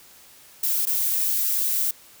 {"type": "noise with dropouts", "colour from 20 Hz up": "violet", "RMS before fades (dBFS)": -23, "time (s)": [0.63, 1.91], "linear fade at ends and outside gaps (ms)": 5, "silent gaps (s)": [0.855, 0.869], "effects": ["white hiss -50 dBFS RMS until 2.2 s"]}